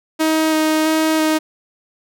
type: tone with vibrato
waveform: sawtooth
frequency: 314.3 Hz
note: D#4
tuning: 18 cents sharp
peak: -10 dBFS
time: 0.19-1.39 s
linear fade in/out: 20 ms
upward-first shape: square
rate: 1.5 Hz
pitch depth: 10 cents each way
effects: none